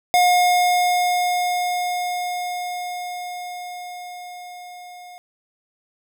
square tone with level ramp, 717 Hz, F5, 45 cents sharp, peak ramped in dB -13 to -39 dBFS, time 0.14-5.18 s, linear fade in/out 0 ms, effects none

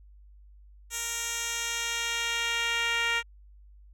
10% pulse tone with band-pass filter sweep, 466.2 Hz, A#4, in tune, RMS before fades -30 dBFS, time 0.9-3.23 s, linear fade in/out 50 ms, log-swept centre 8000 to 2400 Hz, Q 1.1, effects added 50 Hz sine -50 dBFS peak until 3.93 s

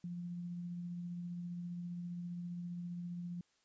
sine tone with tremolo, 174.61 Hz, F3, in tune, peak -39 dBFS, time 0.04-3.41 s, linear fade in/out 2 ms, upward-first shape triangle, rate 15 Hz, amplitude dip 25%, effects white hiss -75 dBFS RMS until 3.64 s + resampled to 16000 Hz

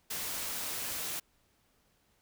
white noise, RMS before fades -37 dBFS, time 0.1-1.2 s, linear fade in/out 10 ms, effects pink hiss -71 dBFS RMS until 2.21 s

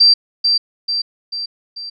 sine tone with echo, 4699 Hz, D8, in tune, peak -6 dBFS, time 0-0.14 s, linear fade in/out 10 ms, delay 440 ms, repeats 4, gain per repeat -5 dB, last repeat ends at 1.9 s, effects none

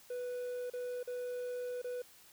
triangle tone with dropouts, 493.9 Hz, B4, in tune, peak -35 dBFS, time 0.1-2.02 s, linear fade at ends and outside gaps 5 ms, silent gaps 0.7-0.735 / 1.031-1.074 / 1.818-1.843 s, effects white hiss -60 dBFS RMS until 2.32 s

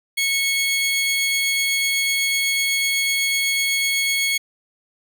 sawtooth tone pair together, 2200 / 3296 Hz, C#7 / G#7, -14 / -14 cents, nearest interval perfect fifth, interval 700 cents, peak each -16 / -22 dBFS, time 0.17-4.38 s, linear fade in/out 10 ms, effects none

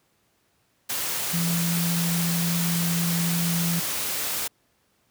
sine tone in noise, 170.3 Hz, F3, 43 cents flat, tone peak -23 dBFS, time 1.33-3.8 s, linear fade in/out 10 ms, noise white, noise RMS -28 dBFS, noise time 0.89-4.48 s, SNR +2 dB, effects pink hiss -67 dBFS RMS until 5.1 s + high-pass 80 Hz 12 dB/octave

